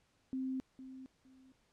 sine tone with echo, 261.6 Hz, C4, in tune, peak -35 dBFS, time 0.33-0.6 s, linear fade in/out 0 ms, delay 460 ms, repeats 2, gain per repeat -12 dB, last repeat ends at 1.52 s, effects pink hiss -74 dBFS RMS until 1.72 s + low-pass 8000 Hz 12 dB/octave

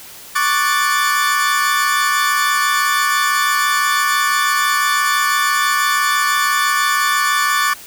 40% pulse chord, D major seventh, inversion third, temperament equal, 1108.7 / 1174.7 / 1480 / 1760 Hz, C#6 / D6 / F#6 / A6, 0 / 0 / 0 / 0 cents, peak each -20 / -17 / -22 / -18 dBFS, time 0.35-7.74 s, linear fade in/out 10 ms, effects white hiss -37 dBFS RMS until 7.86 s

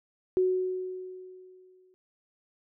sine tone with exponential decay, 370 Hz, F#4, in tune, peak -20 dBFS, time 0.37-1.94 s, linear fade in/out 0 ms, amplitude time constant 340 ms, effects none

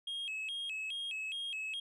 sine tone with vibrato, 2896 Hz, F#7, 38 cents flat, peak -34 dBFS, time 0.07-1.8 s, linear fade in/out 5 ms, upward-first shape square, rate 2.4 Hz, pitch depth 200 cents each way, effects tanh soft clip ceiling -36 dBFS

